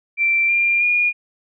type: tone with pitch steps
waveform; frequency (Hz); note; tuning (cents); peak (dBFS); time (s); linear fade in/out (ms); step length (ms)
sine; 2349 / 2390 / 2432; D7 / D7 / D#7; 0 / +30 / -40; -14; 0.17-1.13; 50; 320
effects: none